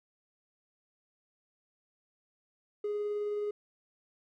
triangle tone with tremolo, 415.3 Hz, G#4, in tune, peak -27 dBFS, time 2.84-3.51 s, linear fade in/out 5 ms, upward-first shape sine, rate 19 Hz, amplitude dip 25%, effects tanh soft clip ceiling -26 dBFS

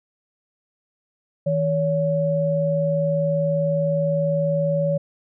sine tone pair together, 160 / 564.9 Hz, D#3 / C#5, +49 / +33 cents, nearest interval octave + minor seventh, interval 2184 cents, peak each -22 / -20 dBFS, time 1.46-4.98 s, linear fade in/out 10 ms, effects none

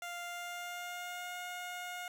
15% pulse tone with pitch glide, 698.5 to 716.1 Hz, F5 to F5, 0 to +43 cents, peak -34 dBFS, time 0.02-2.08 s, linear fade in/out 2 ms, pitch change +43 cents, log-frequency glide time 0.24-1.39 s, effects none

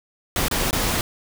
pink noise with dropouts, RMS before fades -22 dBFS, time 0.36-1.01 s, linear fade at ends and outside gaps 1 ms, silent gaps 0.483-0.512 / 0.709-0.729 s, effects none

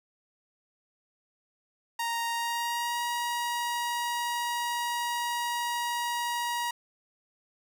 sawtooth tone with pitch glide, 932.3 to 953.5 Hz, A#5 to A#5, 0 to +39 cents, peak -25 dBFS, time 1.99-6.71 s, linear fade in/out 5 ms, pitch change +39 cents, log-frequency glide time 2.32-3.03 s, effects none

